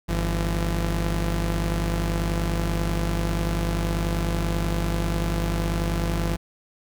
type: tone pair together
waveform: sawtooth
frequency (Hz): 50.27 / 169.1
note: G1 / E3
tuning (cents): +44 / +44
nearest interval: octave + major sixth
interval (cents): 2100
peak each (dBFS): -20 / -23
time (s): 0.08-6.37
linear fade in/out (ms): 20
effects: none